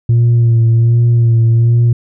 sine tone with vibrato, 116.54 Hz, A#2, in tune, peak -4 dBFS, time 0.09-1.93 s, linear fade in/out 5 ms, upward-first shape sine, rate 1.3 Hz, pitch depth 31 cents each way, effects tanh soft clip ceiling -5 dBFS

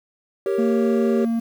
triangle chord, G diminished, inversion none, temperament equal, 392 / 466.2 / 554.4 Hz, G4 / Bb4 / Db5, 0 / 0 / 0 cents, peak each -19 / -24 / -25 dBFS, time 0.46-1.25 s, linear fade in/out 2 ms
triangle tone, 230 Hz, A#3, 23 cents flat, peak -17 dBFS, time 0.58-1.4 s, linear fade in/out 10 ms
effects 8-bit

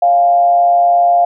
sine tone with frequency modulation, 698.5 Hz, F5, in tune, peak -7 dBFS, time 0.02-1.25 s, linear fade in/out 5 ms, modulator 137 Hz, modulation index 0.32, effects none

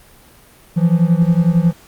triangle beating tone pair, 165.1 / 176.1 Hz, E3 / F3, +3 / +15 cents, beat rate 11 Hz, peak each -11 / -12 dBFS, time 0.76-1.73 s, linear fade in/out 20 ms, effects pink hiss -46 dBFS RMS until 1.87 s + Opus 32 kbps

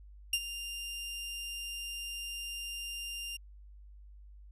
sawtooth tone with ADSR envelope, 2794 Hz, F7, in tune, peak -22 dBFS, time 0.33-3.37 s, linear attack 4 ms, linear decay 54 ms, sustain -13 dB, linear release 8 ms, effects added 50 Hz sine -50 dBFS peak until 4.51 s + resampled to 32000 Hz

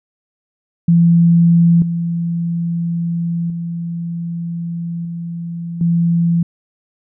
sine tone with level steps, 169.4 Hz, E3, 48 cents sharp, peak -7 / -16 / -20 / -22 / -11 dBFS, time 0.88-6.43 s, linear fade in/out 5 ms, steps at 1.82 / 3.5 / 5.05 / 5.81 s, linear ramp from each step 2 ms, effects none

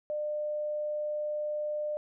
sine tone, 600 Hz, D5, 37 cents sharp, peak -30 dBFS, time 0.1-1.97 s, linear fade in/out 0 ms, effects none

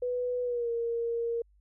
sine tone with pitch glide, 493.9 to 466.2 Hz, B4 to A#4, 0 to 0 cents, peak -28 dBFS, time 0.02-1.42 s, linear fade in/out 5 ms, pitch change -100 cents, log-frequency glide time 0.43-0.7 s, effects added 50 Hz sine -60 dBFS peak until 1.6 s

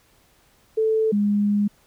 sine tone pair in turn, 440 / 205.4 Hz, A4 / G#3, 0 / -19 cents, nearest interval octave + minor second, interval 1319 cents, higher first, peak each -17 dBFS, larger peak neither, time 0.77-1.12 / 1.12-1.68 s, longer second, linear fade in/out 10 ms, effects pink hiss -59 dBFS RMS until 1.86 s

